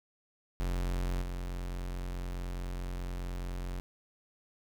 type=tone with level steps; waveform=45% pulse; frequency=44.71 Hz; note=F1; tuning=41 cents sharp; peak=-30 / -35 dBFS; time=0.6-3.8 s; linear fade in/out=0 ms; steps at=1.21 s; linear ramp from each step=20 ms; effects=none